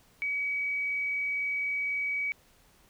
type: tone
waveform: sine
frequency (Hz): 2271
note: C#7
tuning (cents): +41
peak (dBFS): -28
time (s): 0.22-2.32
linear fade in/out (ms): 0
effects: pink hiss -62 dBFS RMS until 2.89 s